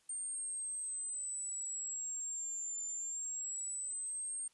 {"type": "exponential two-way sweep", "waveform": "sine", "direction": "down then up", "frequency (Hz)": [8720, 7150, 8650], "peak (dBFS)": -38, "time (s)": [0.09, 4.48], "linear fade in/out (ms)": 5, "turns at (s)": 2.85, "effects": ["white hiss -72 dBFS RMS until 4.53 s", "resampled to 24000 Hz"]}